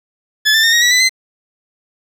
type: tone with pitch steps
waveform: 20% pulse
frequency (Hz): 1723 / 1774.5 / 1827.6 / 1882.2 / 1938.5 / 1996.4 / 2056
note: A6 / A6 / A#6 / A#6 / B6 / B6 / C7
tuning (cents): -37 / +14 / -35 / +16 / -33 / +18 / -31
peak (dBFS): -4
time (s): 0.45-1.094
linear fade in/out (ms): 20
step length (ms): 92
effects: low-pass 11000 Hz 12 dB/octave + 7-bit